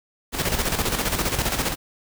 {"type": "noise with tremolo", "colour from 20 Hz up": "pink", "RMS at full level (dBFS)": -22, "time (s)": [0.32, 1.76], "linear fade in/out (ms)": 50, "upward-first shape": "square", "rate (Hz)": 15, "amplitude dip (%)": 55, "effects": []}